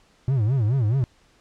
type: tone with vibrato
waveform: triangle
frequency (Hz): 119.6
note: A#2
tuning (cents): +45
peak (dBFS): -16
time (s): 0.28-1.04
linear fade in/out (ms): 0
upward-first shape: sine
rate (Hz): 4.7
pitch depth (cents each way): 260
effects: pink hiss -59 dBFS RMS until 1.4 s + low-pass 7000 Hz 12 dB/octave